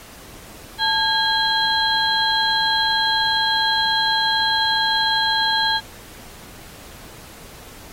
harmonic tone with a mistuned harmonic, 816 Hz, G#5, 31 cents flat, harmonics 1 / 2 / 4 / 5, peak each -22 / -22 / -22 / -22 dBFS, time 0.78-5.81 s, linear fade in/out 50 ms, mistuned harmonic 1, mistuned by +130 cents, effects pink hiss -42 dBFS RMS until 7.92 s + AAC 48 kbps

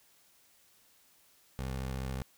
20% pulse tone with vibrato, 65.41 Hz, C2, in tune, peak -30 dBFS, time 1.59-2.22 s, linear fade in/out 0 ms, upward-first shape square, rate 14 Hz, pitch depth 24 cents each way, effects white hiss -65 dBFS RMS until 2.37 s

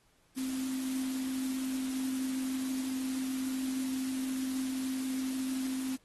sine tone in noise, 261.6 Hz, C4, in tune, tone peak -32 dBFS, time 0.36-5.97 s, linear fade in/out 20 ms, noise white, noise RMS -44 dBFS, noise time 0.36-5.97 s, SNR +9 dB, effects pink hiss -69 dBFS RMS until 6.04 s + AAC 32 kbps

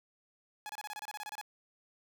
sawtooth tone bursts, 842 Hz, G#5, 24 cents sharp, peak -36 dBFS, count 13, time 0.66-1.413 s, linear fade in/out 0 ms, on 33 ms, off 27 ms, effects none

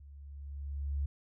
sine tone with level ramp, 70.6 Hz, C#2, 32 cents sharp, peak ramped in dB -50 to -29 dBFS, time 0-1.06 s, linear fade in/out 5 ms, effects none

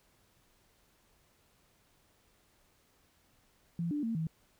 sine tone with pitch steps, 169.4 / 294.4 / 227.5 / 160.5 Hz, E3 / D4 / A#3 / E3, +48 / +4 / -42 / -46 cents, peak -31 dBFS, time 3.79-4.27 s, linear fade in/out 2 ms, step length 120 ms, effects pink hiss -69 dBFS RMS until 4.59 s

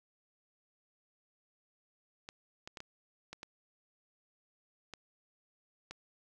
clicks, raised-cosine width 0.2 ms, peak -27 dBFS, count 8, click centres 2.289 / 2.675 / 2.772 / 2.804 / 3.33 / 3.431 / 4.937 / 5.91 s, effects none

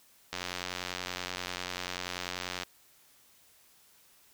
click train, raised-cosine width 0.2 ms, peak -17 dBFS, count 209, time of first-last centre 0.33-2.633 s, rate 90.3 Hz, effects white hiss -62 dBFS RMS until 4.33 s

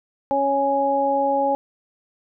harmonic tone, 277.2 Hz, C#4, in tune, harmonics 1 / 2 / 3, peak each -27 / -21 / -20 dBFS, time 0.31-1.55 s, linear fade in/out 0 ms, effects none

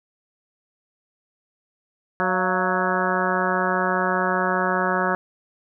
harmonic tone with a mistuned harmonic, 185 Hz, F#3, in tune, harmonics 1 / 2 / 3 / 4 / 5 / 6 / 7 / 8 / 9, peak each -28 / -28 / -28 / -28 / -28 / -28 / -28 / -28 / -28 dBFS, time 2.2-5.15 s, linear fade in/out 0 ms, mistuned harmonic 4, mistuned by -75 cents, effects none

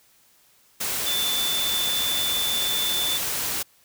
sine tone in noise, 3520 Hz, A7, in tune, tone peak -24 dBFS, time 1.06-3.18 s, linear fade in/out 10 ms, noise white, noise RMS -27 dBFS, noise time 0.8-3.63 s, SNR 0 dB, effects white hiss -59 dBFS RMS until 3.84 s

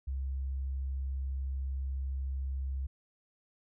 sine tone, 66.9 Hz, C2, 39 cents sharp, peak -32 dBFS, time 0.07-2.87 s, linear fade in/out 10 ms, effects none

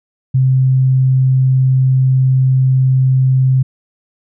sine tone, 130.81 Hz, C3, in tune, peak -8 dBFS, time 0.34-3.63 s, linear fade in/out 10 ms, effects none

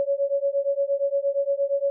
sine beating tone pair, 554.4 / 563 Hz, C#5 / C#5, 0 / +27 cents, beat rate 8.6 Hz, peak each -24 dBFS, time 0-1.9 s, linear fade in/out 0 ms, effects none

